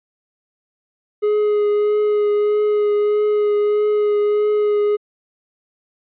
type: tone with vibrato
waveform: triangle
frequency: 417.8 Hz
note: G#4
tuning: 10 cents sharp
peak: -12 dBFS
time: 1.22-4.97 s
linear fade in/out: 20 ms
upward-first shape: triangle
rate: 1.6 Hz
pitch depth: 16 cents each way
effects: resampled to 8000 Hz